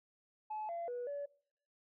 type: tone with pitch steps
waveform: sine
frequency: 858 / 682 / 487.4 / 572 Hz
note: A5 / F5 / B4 / D5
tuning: -44 / -41 / -23 / -46 cents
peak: -37 dBFS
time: 0.5-1.26 s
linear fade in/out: 10 ms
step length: 190 ms
effects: noise-tail reverb RT60 0.6 s tail -24 dB re dry + tanh soft clip ceiling -35 dBFS